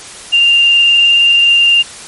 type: tone with vibrato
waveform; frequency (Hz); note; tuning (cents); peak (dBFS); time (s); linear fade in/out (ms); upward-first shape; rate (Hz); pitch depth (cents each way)
sine; 2794; F7; 0; -5; 0.32-1.83; 20; sine; 19; 13
effects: white hiss -30 dBFS RMS until 2.07 s + MP3 48 kbps